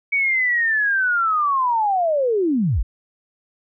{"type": "linear sweep", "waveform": "sine", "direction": "down", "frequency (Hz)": [2269, 31.71], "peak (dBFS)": -16, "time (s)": [0.12, 2.83], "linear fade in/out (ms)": 10, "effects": []}